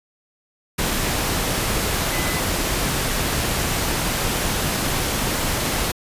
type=tone in noise; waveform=sine; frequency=2013 Hz; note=B6; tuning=33 cents sharp; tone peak=-30 dBFS; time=2.12-2.4 s; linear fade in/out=10 ms; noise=pink; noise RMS=-22 dBFS; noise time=0.78-5.92 s; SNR=-11 dB; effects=resampled to 32000 Hz